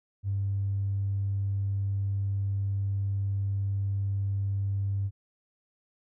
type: tone with tanh clipping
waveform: triangle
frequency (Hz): 98.9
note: G2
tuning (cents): +16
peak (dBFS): -26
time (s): 0.23-5.11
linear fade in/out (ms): 50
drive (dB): 4
effects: none